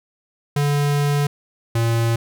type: tone pair in turn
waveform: square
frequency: 144.4 / 115.47 Hz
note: D3 / A#2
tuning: -29 / -16 cents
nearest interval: major third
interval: 387 cents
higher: first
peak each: -17 dBFS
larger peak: neither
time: 0.56-1.27 / 1.75-2.16 s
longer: first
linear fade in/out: 5 ms
effects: none